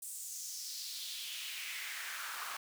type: noise with high-pass filter sweep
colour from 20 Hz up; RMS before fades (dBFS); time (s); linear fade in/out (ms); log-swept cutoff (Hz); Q
pink; -43; 0.02-2.57; 5; 8800 to 1100; 2.7
effects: none